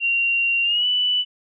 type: tone with pitch glide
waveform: sine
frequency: 2760 to 2975 Hz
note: F7 to F#7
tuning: -21 to +9 cents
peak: -17 dBFS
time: 0-1.25 s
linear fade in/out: 50 ms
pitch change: +130 cents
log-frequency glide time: 0.63-0.86 s
effects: none